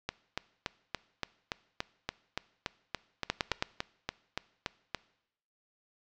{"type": "two click trains", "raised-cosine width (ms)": 0.2, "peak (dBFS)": [-10, -14], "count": [4, 18], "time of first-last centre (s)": [[3.3, 3.625], [0.09, 4.947]], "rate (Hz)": [9.24, 3.5], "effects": ["noise-tail reverb RT60 0.8 s tail -21 dB re dry", "low-pass 5000 Hz 12 dB/octave"]}